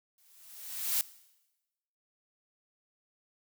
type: noise with exponential growth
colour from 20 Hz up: blue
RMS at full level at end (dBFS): -27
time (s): 0.18-1.01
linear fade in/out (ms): 1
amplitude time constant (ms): 180
effects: noise-tail reverb RT60 1.0 s tail -19 dB re dry